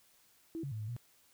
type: tone with pitch steps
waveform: sine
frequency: 327.8 / 139.2 / 109 / 106.9 / 120 Hz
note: E4 / C#3 / A2 / A2 / B2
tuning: -10 / +8 / -16 / -49 / -49 cents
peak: -37 dBFS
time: 0.55-0.965 s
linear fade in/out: 0 ms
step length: 83 ms
effects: white hiss -67 dBFS RMS until 1.33 s